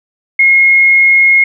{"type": "tone", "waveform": "sine", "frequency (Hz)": 2155, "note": "C#7", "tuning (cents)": -49, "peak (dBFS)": -4, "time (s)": [0.39, 1.44], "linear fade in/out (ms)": 5, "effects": []}